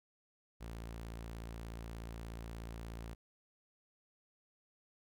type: tone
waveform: sawtooth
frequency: 56.7 Hz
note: A#1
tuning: 47 cents flat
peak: -40 dBFS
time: 0.6-3.15 s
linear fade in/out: 20 ms
effects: none